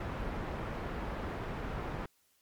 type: low-pass noise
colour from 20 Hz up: pink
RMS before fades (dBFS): -38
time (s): 0-2.06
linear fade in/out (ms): 5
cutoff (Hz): 1600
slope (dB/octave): 12
effects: white hiss -71 dBFS RMS until 2.41 s + MP3 96 kbps